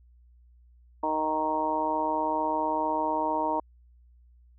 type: harmonic tone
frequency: 155.56 Hz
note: D#3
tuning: in tune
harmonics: 2 / 3 / 4 / 5 / 6 / 7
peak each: -33 / -37 / -32 / -36 / -27 / -39 dBFS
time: 1.03-3.6 s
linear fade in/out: 5 ms
effects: added 60 Hz sine -54 dBFS peak until 4.58 s